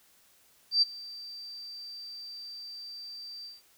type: tone with ADSR envelope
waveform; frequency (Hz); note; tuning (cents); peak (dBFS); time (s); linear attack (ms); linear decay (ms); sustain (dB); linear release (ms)
sine; 4671; D8; -10; -18; 0.71-3.62; 110; 20; -22; 170
effects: white hiss -63 dBFS RMS until 3.77 s